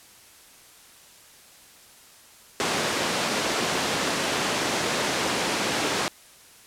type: band-pass noise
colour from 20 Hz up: pink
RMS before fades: -26 dBFS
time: 2.6-6.08 s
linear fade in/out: 0 ms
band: 240 to 7200 Hz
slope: 12 dB/octave
effects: white hiss -51 dBFS RMS until 6.66 s + low-pass 12000 Hz 12 dB/octave